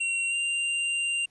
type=tone with pitch glide; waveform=square; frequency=2742 to 2782 Hz; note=F7 to F7; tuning=-32 to -7 cents; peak=-26 dBFS; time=0-1.26 s; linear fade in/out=10 ms; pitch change=+25 cents; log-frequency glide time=0.29-0.34 s; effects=pink hiss -67 dBFS RMS until 1.3 s + resampled to 24000 Hz